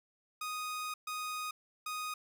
sawtooth tone bursts at uneven times, 1244.5 Hz, D#6, in tune, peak -33 dBFS, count 3, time 0.41-0.94 / 1.07-1.51 / 1.86-2.14 s, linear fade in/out 5 ms, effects none

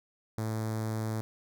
sawtooth tone with notch filter, 110 Hz, A2, in tune, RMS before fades -33 dBFS, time 0.38-1.21 s, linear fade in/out 0 ms, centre 2800 Hz, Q 0.87, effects none

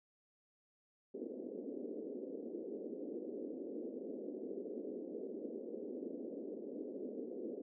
white band-pass noise, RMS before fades -45 dBFS, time 1.14-7.62 s, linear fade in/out 10 ms, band 230 to 490 Hz, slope 48 dB/octave, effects none

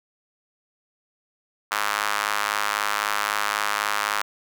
square tone with high-pass filter, 51.91 Hz, G#1, in tune, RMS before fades -25 dBFS, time 1.71-4.22 s, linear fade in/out 5 ms, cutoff 1200 Hz, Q 2, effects none

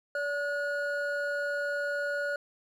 triangle tone pair together, 574.6 / 1448 Hz, D5 / F#6, -38 / -38 cents, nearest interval octave + major third, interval 1600 cents, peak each -30 / -30 dBFS, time 0.15-2.36 s, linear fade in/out 2 ms, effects none

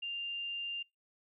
sine tone, 2794 Hz, F7, in tune, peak -36 dBFS, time 0.02-0.83 s, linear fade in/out 10 ms, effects noise-tail reverb RT60 0.2 s tail -26 dB re dry

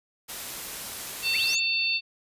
white noise, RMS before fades -36 dBFS, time 0.28-1.56 s, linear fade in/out 20 ms
harmonic tone, 895 Hz, A5, 29 cents sharp, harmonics 3 / 4 / 5, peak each -25 / -33 / -28 dBFS, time 1.22-2.01 s, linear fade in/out 50 ms
sine linear sweep, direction up, 1709 to 7459 Hz, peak -29 dBFS, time 1.33-1.6 s, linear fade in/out 20 ms
effects resampled to 32000 Hz

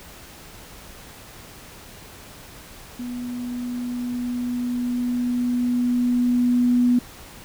sine tone with level ramp, 245 Hz, B3, 14 cents flat, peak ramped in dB -28 to -14 dBFS, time 2.99-6.99 s, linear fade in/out 5 ms, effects pink hiss -43 dBFS RMS until 7.44 s

